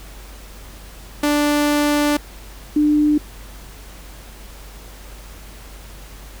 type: tone pair in turn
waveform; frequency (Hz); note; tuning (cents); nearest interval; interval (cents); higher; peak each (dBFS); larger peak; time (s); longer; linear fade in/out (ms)
sawtooth / sine; 293.7 / 298.7; D4 / D4; 0 / +29; unison; 29; second; -11 / -12; first; 1.23-2.17 / 2.76-3.18; first; 5
effects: added 49 Hz sine -37 dBFS peak until 6.4 s + pink hiss -42 dBFS RMS until 6.4 s